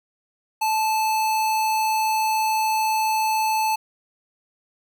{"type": "tone", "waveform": "square", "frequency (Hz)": 873, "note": "A5", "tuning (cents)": -14, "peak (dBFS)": -20, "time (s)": [0.61, 3.76], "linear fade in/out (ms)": 10, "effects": []}